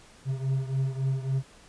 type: beating tone pair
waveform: triangle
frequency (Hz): 132.6 / 136.2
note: C3 / C#3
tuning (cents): +23 / -30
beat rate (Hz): 3.6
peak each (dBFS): -25 / -29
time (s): 0.25-1.43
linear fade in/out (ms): 50
effects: pink hiss -54 dBFS RMS until 1.68 s + resampled to 22050 Hz